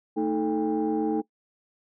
sine tone cluster, 224 / 312.5 / 436.8 / 800 Hz, A3 / D#4 / A4 / G5, +31 / +8 / -13 / +35 cents, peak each -29 / -25 / -28 / -32 dBFS, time 0.16-1.22 s, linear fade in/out 20 ms, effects noise-tail reverb RT60 0.1 s tail -21 dB re dry + tanh soft clip ceiling -16 dBFS

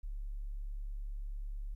sine tone, 35.36 Hz, C#1, 35 cents sharp, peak -37 dBFS, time 0.03-1.75 s, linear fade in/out 10 ms, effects 13-bit

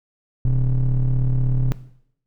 triangle ring-modulated tone, 71.9 Hz, D2, 36 cents flat, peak -10 dBFS, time 0.45-1.72 s, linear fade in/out 0 ms, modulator 53.7 Hz, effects noise-tail reverb RT60 0.7 s tail -17 dB re dry

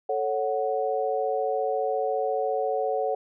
sine chord, F# minor, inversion first, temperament equal, 440 / 554.4 / 740 Hz, A4 / C#5 / F#5, 0 / 0 / 0 cents, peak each -28 dBFS, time 0.09-3.15 s, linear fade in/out 5 ms, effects none

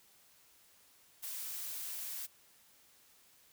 blue noise, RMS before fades -42 dBFS, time 1.22-2.27 s, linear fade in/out 20 ms, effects white hiss -65 dBFS RMS until 3.52 s

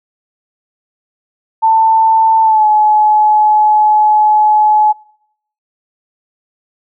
sine tone with pitch glide, 890 to 851.3 Hz, A5 to G#5, +20 to +43 cents, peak -6 dBFS, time 1.62-4.93 s, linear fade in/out 20 ms, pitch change -77 cents, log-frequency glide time 2.42-2.66 s, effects noise-tail reverb RT60 0.7 s tail -24 dB re dry

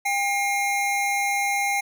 square tone pair together, 800 / 2136 Hz, G5 / C7, +35 / +35 cents, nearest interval octave + perfect fourth, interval 1700 cents, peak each -25 dBFS, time 0.05-1.81 s, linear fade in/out 10 ms, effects none

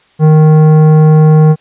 sine tone with tanh clipping, 155.1 Hz, D#3, 5 cents flat, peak -4 dBFS, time 0.19-1.56 s, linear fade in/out 50 ms, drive 13 dB, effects white hiss -49 dBFS RMS until 1.6 s + resampled to 8000 Hz

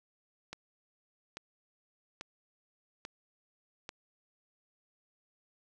click train, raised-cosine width 0.2 ms, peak -24 dBFS, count 5, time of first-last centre 0.53-3.891 s, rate 1.19 Hz, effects none

